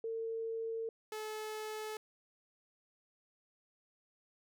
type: tone pair in turn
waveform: sine / sawtooth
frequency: 452.2 / 431.3 Hz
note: A4 / A4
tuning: +47 / -35 cents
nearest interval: minor second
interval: 82 cents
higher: first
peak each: -36 / -36 dBFS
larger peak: neither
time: 0.04-0.89 / 1.12-1.97 s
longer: neither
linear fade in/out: 2 ms
effects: none